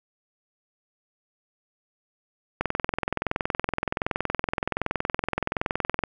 click train, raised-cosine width 0.5 ms, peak -9 dBFS, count 74, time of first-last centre 2.61-6.037 s, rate 21.3 Hz, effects none

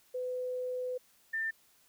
sine tone pair in turn, 503 / 1792.5 Hz, B4 / A6, +32 / +32 cents, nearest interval octave + minor seventh, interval 2200 cents, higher second, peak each -33 / -31 dBFS, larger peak second, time 0.14-0.98 / 1.33-1.51 s, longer first, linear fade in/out 10 ms, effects white hiss -66 dBFS RMS until 1.88 s

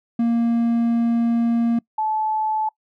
triangle / sine tone pair in turn, 233.2 / 867.1 Hz, A#3 / A5, +1 / -26 cents, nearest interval octave + major seventh, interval 2273 cents, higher second, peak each -14 / -19 dBFS, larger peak first, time 0.19-1.79 / 1.98-2.69 s, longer first, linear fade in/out 5 ms, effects noise-tail reverb RT60 0.1 s tail -24 dB re dry

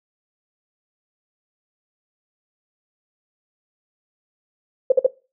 sine tone bursts, 520 Hz, C5, 11 cents flat, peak -9 dBFS, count 3, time 4.9-5.065 s, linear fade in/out 5 ms, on 21 ms, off 51 ms, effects noise-tail reverb RT60 0.3 s tail -20 dB re dry

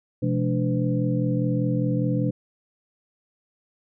sine tone cluster, 126.4 / 171.4 / 211.4 / 293.1 / 505 Hz, B2 / F3 / G#3 / D4 / B4, +41 / -32 / +31 / -3 / +39 cents, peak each -24 / -27 / -29 / -27 / -31 dBFS, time 0.22-2.31 s, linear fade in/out 10 ms, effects none

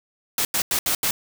white noise bursts at uneven times, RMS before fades -22 dBFS, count 5, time 0.38-0.45 / 0.54-0.62 / 0.71-0.79 / 0.86-0.95 / 1.03-1.11 s, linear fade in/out 2 ms, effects none

